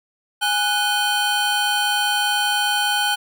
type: tone cluster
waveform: square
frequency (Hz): 827 / 1480 / 3105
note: G#5 / F#6 / G7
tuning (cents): -8 / 0 / -17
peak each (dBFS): -23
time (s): 0.41-3.16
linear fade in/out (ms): 20
effects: none